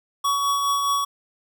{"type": "tone with tremolo", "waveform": "square", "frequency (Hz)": 1125, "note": "C#6", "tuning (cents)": 25, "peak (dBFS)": -19, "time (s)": [0.24, 1.05], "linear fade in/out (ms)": 10, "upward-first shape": "triangle", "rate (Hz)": 4.8, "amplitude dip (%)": 35, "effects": []}